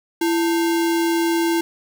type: tone with sample-and-hold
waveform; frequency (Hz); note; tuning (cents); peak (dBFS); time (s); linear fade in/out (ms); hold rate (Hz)
sine; 334.6; E4; +26; -16; 0.21-1.61; 5; 1225
effects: none